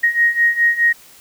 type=beating tone pair; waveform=sine; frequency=1873 / 1877.8 Hz; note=A#6 / A#6; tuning=+8 / +12 cents; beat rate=4.8 Hz; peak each=-17 / -14 dBFS; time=0.03-0.93 s; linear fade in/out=10 ms; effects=white hiss -45 dBFS RMS until 1.2 s